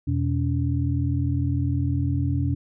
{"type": "tone cluster", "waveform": "sine", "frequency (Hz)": [86.5, 126.3, 284.6], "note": ["F2", "B2", "C#4"], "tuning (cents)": [-16, 39, 46], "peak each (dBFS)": [-24, -24, -28], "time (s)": [0.07, 2.55], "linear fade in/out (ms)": 10, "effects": []}